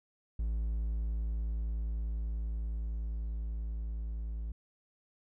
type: tone with level ramp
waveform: triangle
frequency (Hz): 55.2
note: A1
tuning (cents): +6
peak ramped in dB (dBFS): -28 to -33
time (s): 0.39-4.52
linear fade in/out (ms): 5
effects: none